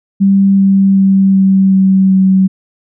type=tone with pitch steps; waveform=sine; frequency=196 / 194.76 / 193.53 / 192.3 / 191.08 / 189.87 Hz; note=G3 / G3 / G3 / G3 / G3 / F#3; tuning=0 / -11 / -22 / -33 / -44 / +45 cents; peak=-5 dBFS; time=0.2-2.48 s; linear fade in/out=20 ms; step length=380 ms; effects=none